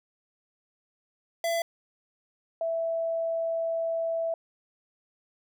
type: tone pair in turn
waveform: square / sine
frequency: 672 / 660.1 Hz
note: E5 / E5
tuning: +33 / +2 cents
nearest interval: unison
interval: 31 cents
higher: first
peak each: -26 dBFS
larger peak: neither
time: 1.44-1.62 / 2.61-4.34 s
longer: second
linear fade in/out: 2 ms
effects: none